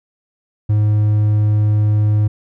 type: tone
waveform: triangle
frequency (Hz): 105.6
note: G#2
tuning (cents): +29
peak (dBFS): -9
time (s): 0.69-2.28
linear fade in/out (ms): 10
effects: none